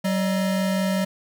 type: tone pair together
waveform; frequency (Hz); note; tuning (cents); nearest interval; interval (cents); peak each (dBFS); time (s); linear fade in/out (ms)
square; 189.33 / 613; F#3 / D#5; +40 / -26; octave + minor sixth; 2034; -22 / -29; 0.04-1.05; 10
effects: none